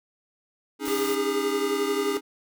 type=chord; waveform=square; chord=C# suspended second; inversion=none; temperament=equal; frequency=277.2 / 311.1 / 415.3 Hz; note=C#4 / D#4 / G#4; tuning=0 / 0 / 0 cents; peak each=-33 dBFS; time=0.79-2.21 s; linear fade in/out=50 ms
type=noise; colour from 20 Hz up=white; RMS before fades=-36 dBFS; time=0.85-1.15 s; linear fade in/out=5 ms
type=tone; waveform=square; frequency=404 Hz; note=G#4; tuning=48 cents flat; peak=-26 dBFS; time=0.88-2.17 s; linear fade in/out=0 ms
effects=none